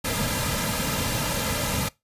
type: noise with comb filter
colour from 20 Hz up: pink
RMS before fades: -26 dBFS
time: 0.04-1.89 s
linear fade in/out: 10 ms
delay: 2.7 ms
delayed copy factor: -0.7
effects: noise-tail reverb RT60 0.2 s tail -22 dB re dry + resampled to 32000 Hz